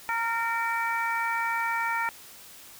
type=harmonic tone with a mistuned harmonic; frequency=461.5 Hz; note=A#4; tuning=17 cents flat; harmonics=2 / 3 / 4 / 5; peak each=-29 / -31 / -32 / -33 dBFS; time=0.09-2.09 s; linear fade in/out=0 ms; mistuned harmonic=4; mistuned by=-16 cents; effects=white hiss -48 dBFS RMS until 2.79 s